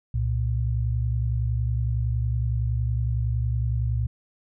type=tone pair together; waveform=sine; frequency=65.78 / 116.6 Hz; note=C2 / A#2; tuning=+10 / +1 cents; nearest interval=minor seventh; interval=991 cents; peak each=-25 / -24 dBFS; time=0.14-4.07 s; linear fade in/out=5 ms; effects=none